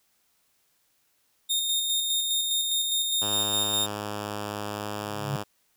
sawtooth tone with tremolo, 3673 Hz, A#7, 26 cents flat, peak -20 dBFS, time 1.49-3.87 s, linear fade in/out 20 ms, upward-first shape square, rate 4.9 Hz, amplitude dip 30%
5% pulse tone, 103.83 Hz, G#2, in tune, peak -20 dBFS, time 3.21-5.44 s, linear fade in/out 20 ms
sine tone with exponential growth, 138.59 Hz, C#3, in tune, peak -24 dBFS, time 4.94-5.36 s, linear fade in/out 0 ms, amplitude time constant 90 ms
effects white hiss -69 dBFS RMS until 5.76 s

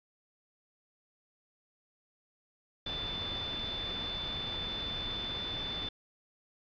sine tone in noise, 3520 Hz, A7, in tune, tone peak -36 dBFS, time 2.86-5.89 s, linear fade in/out 5 ms, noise pink, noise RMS -41 dBFS, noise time 2.86-5.89 s, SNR +2 dB, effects resampled to 11025 Hz

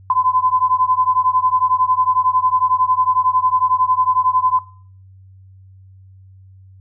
sine beating tone pair, 1012 / 1023 Hz, B5 / C6, +42 / -39 cents, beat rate 11 Hz, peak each -16 dBFS, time 0.1-4.59 s, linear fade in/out 2 ms, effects noise-tail reverb RT60 0.5 s tail -19 dB re dry + added 95 Hz sine -41 dBFS peak until 6.8 s

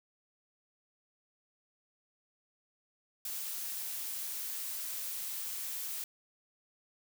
blue noise, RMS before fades -39 dBFS, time 3.25-6.04 s, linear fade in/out 2 ms, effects none

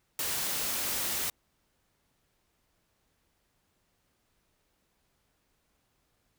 white noise, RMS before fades -32 dBFS, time 0.19-1.3 s, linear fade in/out 2 ms, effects pink hiss -74 dBFS RMS until 6.38 s

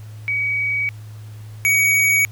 sine / square tone pair in turn, 2265 / 2256 Hz, C#7 / C#7, +37 / +30 cents, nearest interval unison, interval 7 cents, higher first, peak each -18 / -14 dBFS, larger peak second, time 0.28-0.89 / 1.65-2.25 s, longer first, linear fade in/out 0 ms, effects added 107 Hz sine -33 dBFS peak until 2.31 s + pink hiss -50 dBFS RMS until 2.31 s

